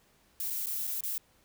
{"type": "noise with dropouts", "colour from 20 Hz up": "violet", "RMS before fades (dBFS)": -34, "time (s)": [0.4, 1.18], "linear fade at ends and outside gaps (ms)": 1, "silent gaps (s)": [[0.501, 0.505], [0.66, 0.668], [0.87, 0.875], [1.007, 1.036]], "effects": ["pink hiss -66 dBFS RMS until 1.44 s"]}